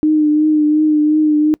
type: tone with vibrato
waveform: sine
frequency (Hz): 304.4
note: D#4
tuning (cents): -38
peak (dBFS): -9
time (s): 0.03-1.54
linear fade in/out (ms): 0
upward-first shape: triangle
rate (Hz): 2.8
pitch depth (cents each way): 32
effects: noise-tail reverb RT60 0.1 s tail -24 dB re dry